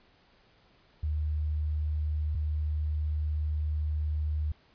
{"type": "tone pair in turn", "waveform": "sine", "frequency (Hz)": [76.1, 76.1], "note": ["D#2", "D#2"], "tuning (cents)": [-38, -38], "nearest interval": "unison", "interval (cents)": 0, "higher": "neither", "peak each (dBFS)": -27, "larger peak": "neither", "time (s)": [[1.03, 2.35], [2.35, 4.52]], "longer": "second", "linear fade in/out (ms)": 5, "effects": ["pink hiss -63 dBFS RMS until 4.74 s", "resampled to 11025 Hz"]}